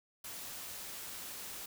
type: noise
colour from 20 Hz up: white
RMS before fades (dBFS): -45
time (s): 0.24-1.66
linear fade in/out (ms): 5
effects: none